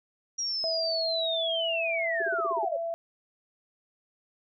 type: linear sweep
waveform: sine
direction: down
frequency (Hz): 5700 to 523.3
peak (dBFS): -28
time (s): 0.38-2.77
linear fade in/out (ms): 10
type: tone with pitch glide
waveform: sine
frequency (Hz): 652 to 669.2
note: E5 to E5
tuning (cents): -19 to +26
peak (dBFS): -29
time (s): 0.64-2.94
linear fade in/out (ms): 0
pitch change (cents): +45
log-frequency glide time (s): 0.87-2.53
type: tone bursts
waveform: sine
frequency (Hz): 392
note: G4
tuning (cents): 0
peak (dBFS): -31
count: 8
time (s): 2.2-2.65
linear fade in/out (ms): 5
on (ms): 23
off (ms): 38
effects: none